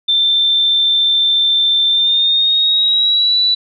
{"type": "tone with pitch glide", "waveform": "sine", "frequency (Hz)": [3563, 3953], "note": ["A7", "B7"], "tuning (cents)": [21, 1], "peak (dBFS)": -10, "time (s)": [0.08, 3.55], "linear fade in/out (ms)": 10, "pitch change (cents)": 180, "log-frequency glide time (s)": [1.89, 3.37], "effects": []}